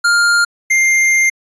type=tone pair in turn; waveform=square; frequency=1405 / 2105 Hz; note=F6 / C7; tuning=+10 / +10 cents; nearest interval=perfect fifth; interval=700 cents; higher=second; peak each=-10 / -10 dBFS; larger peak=neither; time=0.04-0.45 / 0.7-1.3 s; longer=second; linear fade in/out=10 ms; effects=resampled to 22050 Hz